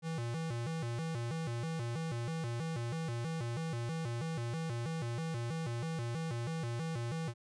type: tone with vibrato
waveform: square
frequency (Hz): 138.59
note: C#3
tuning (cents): 0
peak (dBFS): -36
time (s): 0.02-7.34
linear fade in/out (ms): 50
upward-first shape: square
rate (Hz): 3.1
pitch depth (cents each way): 280
effects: resampled to 22050 Hz